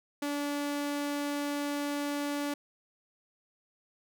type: tone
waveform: sawtooth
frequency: 288.5 Hz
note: D4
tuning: 31 cents flat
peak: -27 dBFS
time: 0.22-2.54 s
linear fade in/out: 5 ms
effects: none